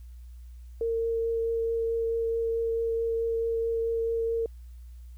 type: tone with vibrato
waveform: sine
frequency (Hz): 457.6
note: A#4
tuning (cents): -32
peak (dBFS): -25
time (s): 0.81-4.46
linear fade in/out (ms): 2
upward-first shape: triangle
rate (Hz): 4.6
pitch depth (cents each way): 10
effects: added 60 Hz sine -42 dBFS peak until 5.17 s + white hiss -68 dBFS RMS until 5.17 s